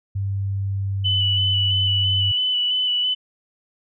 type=tone with pitch glide; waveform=sine; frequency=98.4 to 97.44 Hz; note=G2 to G2; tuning=+7 to -10 cents; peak=-21 dBFS; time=0.15-2.32 s; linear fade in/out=10 ms; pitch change=-17 cents; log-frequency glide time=0.26-1.73 s
type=tone with vibrato; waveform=sine; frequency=2985 Hz; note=F#7; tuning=15 cents sharp; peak=-18 dBFS; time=1.04-3.15 s; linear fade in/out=20 ms; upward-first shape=square; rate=3 Hz; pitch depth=15 cents each way
effects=none